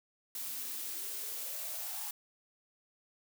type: noise with high-pass filter sweep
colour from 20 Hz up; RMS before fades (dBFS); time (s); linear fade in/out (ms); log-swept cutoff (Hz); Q
blue; -40; 0.35-2.11; 2; 210 to 860; 6.1
effects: none